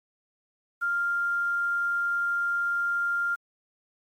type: tone with quantisation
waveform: sine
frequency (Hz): 1396.9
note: F6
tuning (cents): 0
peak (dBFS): -24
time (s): 0.81-3.36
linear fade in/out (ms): 20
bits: 9
effects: AAC 48 kbps